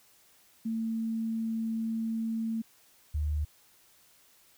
sine tone pair in turn, 224.8 / 75.02 Hz, A3 / D2, +37 / +37 cents, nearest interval octave + perfect fifth, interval 1900 cents, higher first, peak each -29 / -27 dBFS, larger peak second, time 0.65-2.62 / 3.14-3.45 s, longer first, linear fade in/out 10 ms, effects white hiss -62 dBFS RMS until 4.57 s

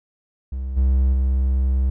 triangle tone with level steps, 65.41 Hz, C2, in tune, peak -22 / -12 / -14 dBFS, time 0.52-1.9 s, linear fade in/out 5 ms, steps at 0.76 / 1.12 s, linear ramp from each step 20 ms, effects none

